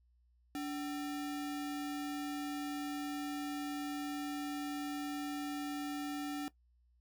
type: tone with sample-and-hold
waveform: sine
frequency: 289.5 Hz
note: D4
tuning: 25 cents flat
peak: -36 dBFS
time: 0.55-6.48 s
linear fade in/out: 0 ms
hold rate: 1050 Hz
effects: noise-tail reverb RT60 0.1 s tail -18 dB re dry + added 60 Hz sine -67 dBFS peak until 7 s